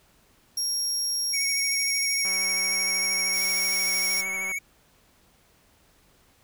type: tone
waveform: 30% pulse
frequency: 5588 Hz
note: F8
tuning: in tune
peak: -21 dBFS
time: 0.57-4.21 s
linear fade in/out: 5 ms
type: tone with vibrato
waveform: square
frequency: 2224 Hz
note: C#7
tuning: 5 cents sharp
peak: -28 dBFS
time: 1.33-4.59 s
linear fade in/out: 10 ms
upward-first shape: triangle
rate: 13 Hz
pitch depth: 36 cents each way
type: click train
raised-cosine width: 0.5 ms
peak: -27 dBFS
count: 434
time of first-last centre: 2.25-4.517 s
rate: 191 Hz
type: noise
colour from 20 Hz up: blue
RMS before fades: -36 dBFS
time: 3.32-4.25 s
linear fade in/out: 50 ms
effects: pink hiss -61 dBFS RMS until 6.43 s